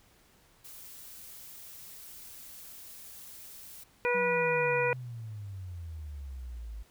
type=noise; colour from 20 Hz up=blue; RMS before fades=-48 dBFS; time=0.64-3.84 s; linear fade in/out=10 ms
type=harmonic tone; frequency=487.1 Hz; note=B4; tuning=24 cents flat; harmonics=1 / 2 / 3 / 4 / 5; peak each=-28 / -33 / -35 / -36 / -32 dBFS; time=4.05-4.93 s; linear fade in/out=0 ms
type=exponential sweep; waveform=sine; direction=down; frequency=190.1 to 52 Hz; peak=-38 dBFS; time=4.14-6.83 s; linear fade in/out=10 ms
effects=pink hiss -63 dBFS RMS until 6.9 s